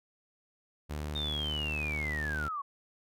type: tone with pitch glide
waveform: sawtooth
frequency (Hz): 74.8 to 75.41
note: D2 to D2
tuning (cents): +32 to +46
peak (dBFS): -31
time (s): 0.89-2.49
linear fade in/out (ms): 20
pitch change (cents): +14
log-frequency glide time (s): 1.28-1.62
type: linear sweep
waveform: sine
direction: down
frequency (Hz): 3686 to 1084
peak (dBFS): -33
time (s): 1.15-2.62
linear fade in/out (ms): 10
effects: none